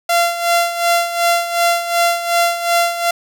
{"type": "tone with tremolo", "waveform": "sawtooth", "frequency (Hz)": 687, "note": "F5", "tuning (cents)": -29, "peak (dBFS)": -7, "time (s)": [0.09, 3.11], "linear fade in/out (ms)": 5, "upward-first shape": "sine", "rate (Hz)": 2.7, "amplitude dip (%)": 70, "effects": []}